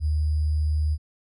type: tone with sample-and-hold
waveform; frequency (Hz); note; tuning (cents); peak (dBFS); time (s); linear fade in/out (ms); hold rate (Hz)
sine; 76.3; D#2; -33; -20; 0-0.98; 50; 4900
effects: resampled to 24000 Hz